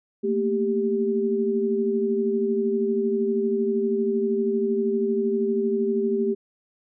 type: tone cluster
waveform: sine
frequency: 222.7 / 235.4 / 394.1 Hz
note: A3 / A#3 / G4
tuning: +21 / +17 / +9 cents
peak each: -26 / -30 / -22 dBFS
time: 0.23-6.35 s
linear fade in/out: 20 ms
effects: none